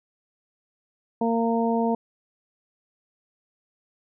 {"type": "harmonic tone", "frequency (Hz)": 230, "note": "A#3", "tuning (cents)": -23, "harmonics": [1, 2, 3, 4], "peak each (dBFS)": [-23, -26, -28, -29], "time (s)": [1.21, 1.95], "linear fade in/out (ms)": 5, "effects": []}